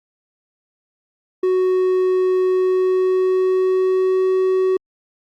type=tone with pitch glide; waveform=triangle; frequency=370.5 to 375 Hz; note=F#4 to F#4; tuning=+2 to +23 cents; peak=-12 dBFS; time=1.43-4.77 s; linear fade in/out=5 ms; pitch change=+21 cents; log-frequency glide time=2.44-4.27 s; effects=Opus 32 kbps